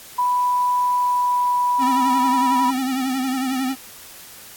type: tone with pitch glide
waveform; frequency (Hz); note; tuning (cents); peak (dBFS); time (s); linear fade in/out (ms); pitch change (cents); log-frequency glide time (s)
sine; 987.8 to 977.6; B5 to B5; 0 to -18; -16; 0.18-2.71; 10; -18; 0.83-2.28
type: tone with vibrato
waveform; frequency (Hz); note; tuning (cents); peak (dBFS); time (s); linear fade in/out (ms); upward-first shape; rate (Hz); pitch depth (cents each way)
square; 261.6; C4; 0; -21; 1.78-3.76; 50; triangle; 11; 75
effects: white hiss -41 dBFS RMS until 4.56 s + AAC 64 kbps